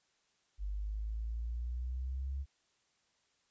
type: exponential sweep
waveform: sine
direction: up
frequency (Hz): 49 to 69.3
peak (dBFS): -35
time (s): 0.58-2.46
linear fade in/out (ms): 50
effects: white hiss -75 dBFS RMS until 3.5 s + resampled to 16000 Hz